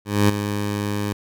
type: tone with ADSR envelope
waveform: 15% pulse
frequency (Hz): 102.8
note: G#2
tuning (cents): -17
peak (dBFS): -6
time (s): 0.05-1.13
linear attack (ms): 240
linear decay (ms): 13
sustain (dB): -10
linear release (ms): 4
effects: none